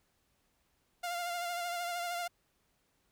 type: tone with vibrato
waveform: sawtooth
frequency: 698.5 Hz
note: F5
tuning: in tune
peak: -31 dBFS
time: 1.03-2.28 s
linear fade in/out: 10 ms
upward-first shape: sine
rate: 13 Hz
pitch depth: 32 cents each way
effects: pink hiss -75 dBFS RMS until 3.11 s